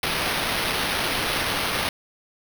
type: noise with sample-and-hold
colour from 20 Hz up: white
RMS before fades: -25 dBFS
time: 0.03-1.89 s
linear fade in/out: 2 ms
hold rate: 7350 Hz
effects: none